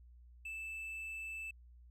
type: tone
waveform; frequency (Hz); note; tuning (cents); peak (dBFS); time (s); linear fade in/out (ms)
triangle; 2637; E7; 0; -40; 0.45-1.51; 5
effects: added 60 Hz sine -56 dBFS peak until 1.9 s

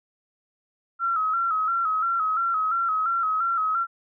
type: tone with vibrato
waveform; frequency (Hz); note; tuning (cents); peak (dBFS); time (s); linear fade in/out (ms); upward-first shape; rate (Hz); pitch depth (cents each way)
sine; 1318; E6; -1; -21; 0.99-3.87; 50; square; 2.9; 59
effects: none

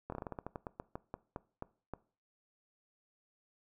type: slowing click train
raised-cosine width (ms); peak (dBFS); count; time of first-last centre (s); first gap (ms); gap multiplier
1; -26; 17; 0.1-1.937; 23; 1.19
effects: noise-tail reverb RT60 0.4 s tail -20 dB re dry

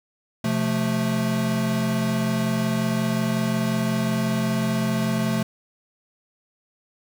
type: chord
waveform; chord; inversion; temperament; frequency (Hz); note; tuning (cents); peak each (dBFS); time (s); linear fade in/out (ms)
square; F major; second; equal with one note detuned; 128.86 / 174.61 / 220; C3 / F3 / A3; -26 / 0 / 0; -28 / -28 / -24; 0.44-5.43; 5
effects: 9-bit

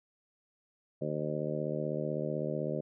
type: harmonic tone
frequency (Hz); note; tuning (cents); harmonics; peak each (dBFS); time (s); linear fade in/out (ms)
75.9; D#2; -42; 2 / 3 / 4 / 5 / 6 / 7 / 8; -37 / -40 / -42 / -39 / -42 / -38 / -39; 1.01-2.81; 10
effects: none

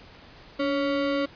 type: ring-modulated tone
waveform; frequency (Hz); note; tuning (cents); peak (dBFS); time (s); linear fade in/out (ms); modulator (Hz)
square; 420.2; G#4; +20; -21; 0.59-1.26; 10; 134
effects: pink hiss -49 dBFS RMS until 1.35 s + resampled to 11025 Hz

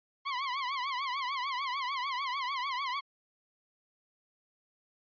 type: tone with vibrato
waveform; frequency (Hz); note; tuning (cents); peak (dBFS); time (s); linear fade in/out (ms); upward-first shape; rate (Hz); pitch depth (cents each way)
sawtooth; 1056; C6; +16; -28; 0.25-3.01; 20; triangle; 6.7; 160
effects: resampled to 11025 Hz

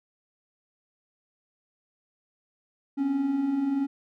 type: tone pair together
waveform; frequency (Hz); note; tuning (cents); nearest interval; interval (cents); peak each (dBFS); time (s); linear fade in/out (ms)
triangle; 256.1 / 277.2; C4 / C#4; -37 / 0; minor second; 137; -32 / -22; 2.97-3.87; 20
effects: none

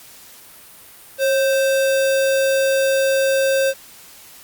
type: tone with sample-and-hold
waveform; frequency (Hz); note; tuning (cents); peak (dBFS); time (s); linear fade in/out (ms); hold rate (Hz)
sine; 541; C#5; -42; -14; 1.18-3.74; 50; 2100
effects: white hiss -43 dBFS RMS until 4.43 s + Opus 48 kbps

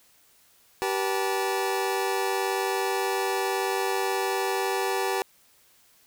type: tone cluster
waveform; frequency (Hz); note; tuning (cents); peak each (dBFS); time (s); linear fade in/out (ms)
25% pulse; 387.4 / 486.3 / 873; G4 / B4 / A5; -20 / -27 / -14; -23 / -28 / -28; 0.82-5.22; 0
effects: white hiss -60 dBFS RMS until 6.06 s

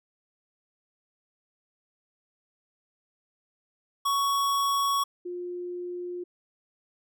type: tone pair in turn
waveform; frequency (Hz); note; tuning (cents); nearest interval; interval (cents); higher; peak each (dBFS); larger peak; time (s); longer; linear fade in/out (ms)
square / sine; 1116 / 354.8; C#6 / F4; +11 / +27; octave + minor sixth; 1984; first; -24 / -32; first; 4.05-5.04 / 5.25-6.24; neither; 10
effects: none

